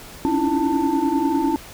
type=tone cluster; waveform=sine; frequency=275.1 / 285 / 315.9 / 337.6 / 889 Hz; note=C#4 / C#4 / D#4 / E4 / A5; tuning=-13 / +48 / +26 / +41 / +18 cents; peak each=-23 dBFS; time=0.25-1.56 s; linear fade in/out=0 ms; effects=tanh soft clip ceiling -9 dBFS + pink hiss -40 dBFS RMS until 1.73 s